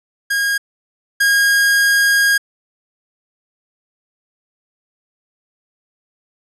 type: tone pair in turn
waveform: 45% pulse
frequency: 1630 / 1630 Hz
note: G#6 / G#6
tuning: -33 / -33 cents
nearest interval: unison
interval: 0 cents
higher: neither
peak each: -15 / -11 dBFS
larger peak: second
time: 0.3-0.58 / 1.2-2.38 s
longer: second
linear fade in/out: 10 ms
effects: resampled to 32000 Hz